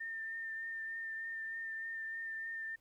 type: tone with vibrato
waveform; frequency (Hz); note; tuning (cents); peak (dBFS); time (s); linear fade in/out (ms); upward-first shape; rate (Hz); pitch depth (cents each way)
sine; 1804; A6; +43; -39; 0-2.76; 10; triangle; 3.3; 20
effects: pink hiss -75 dBFS RMS until 2.8 s